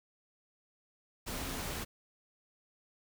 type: tone in noise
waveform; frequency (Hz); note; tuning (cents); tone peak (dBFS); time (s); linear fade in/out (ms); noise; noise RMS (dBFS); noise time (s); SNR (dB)
sine; 261.6; C4; 0; -47; 1.32-1.6; 20; pink; -39; 1.26-1.85; -11
effects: none